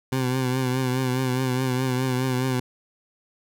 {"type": "tone with vibrato", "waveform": "20% pulse", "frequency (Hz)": 128.6, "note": "C3", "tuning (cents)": -30, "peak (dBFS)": -17, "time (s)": [0.12, 2.6], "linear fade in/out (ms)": 5, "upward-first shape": "triangle", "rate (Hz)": 4.8, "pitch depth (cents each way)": 54, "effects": []}